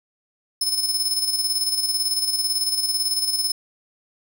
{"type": "tone with tremolo", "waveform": "sawtooth", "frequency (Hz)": 5220, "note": "E8", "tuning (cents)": -18, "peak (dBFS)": -16, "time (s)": [0.61, 3.52], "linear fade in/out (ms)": 5, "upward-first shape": "square", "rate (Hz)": 18, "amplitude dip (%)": 50, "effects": []}